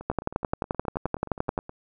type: two click trains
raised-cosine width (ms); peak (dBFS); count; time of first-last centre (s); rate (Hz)
1; -24 / -10; 17 / 18; 0.01-1.694 / 0.1-1.578; 9.5 / 11.5
effects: none